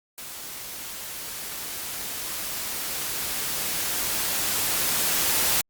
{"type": "noise with level ramp", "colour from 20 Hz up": "white", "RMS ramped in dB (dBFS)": [-38, -22], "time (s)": [0.18, 5.61], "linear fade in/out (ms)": 0, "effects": ["Opus 48 kbps"]}